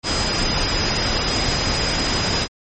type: tone in noise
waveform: sine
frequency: 4973 Hz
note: D#8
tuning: 2 cents flat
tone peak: -24 dBFS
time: 0.03-2.48 s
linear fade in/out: 50 ms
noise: pink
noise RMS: -21 dBFS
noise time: 0.03-2.48 s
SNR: -6 dB
effects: low-pass 12000 Hz 12 dB/octave + MP3 32 kbps